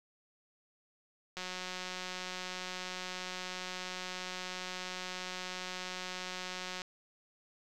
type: click train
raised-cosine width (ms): 0.2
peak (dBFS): -23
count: 998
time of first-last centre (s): 1.37-6.818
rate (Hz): 183
effects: none